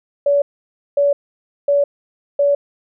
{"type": "tone bursts", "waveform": "sine", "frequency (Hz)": 570, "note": "C#5", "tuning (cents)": 48, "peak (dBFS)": -11, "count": 4, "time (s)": [0.26, 2.55], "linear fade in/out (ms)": 5, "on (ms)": 160, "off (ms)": 550, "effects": []}